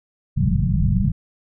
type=low-pass noise; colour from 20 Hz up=white; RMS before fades=-18 dBFS; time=0.36-1.12 s; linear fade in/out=20 ms; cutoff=200 Hz; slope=96 dB/octave; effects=none